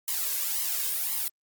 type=noise with flanger; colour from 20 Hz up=blue; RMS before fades=-29 dBFS; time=0.08-1.28 s; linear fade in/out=0 ms; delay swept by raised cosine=0.97 to 1.92 ms; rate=1.9 Hz; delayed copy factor=+0.75; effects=Opus 48 kbps